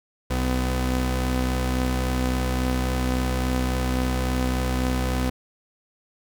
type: tone pair together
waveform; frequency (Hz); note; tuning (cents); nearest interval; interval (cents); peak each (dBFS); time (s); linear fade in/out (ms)
sawtooth; 63.6 / 252.1; C2 / B3; -48 / +36; 2 octaves; 2384; -19 / -23; 0.3-5.3; 10
effects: none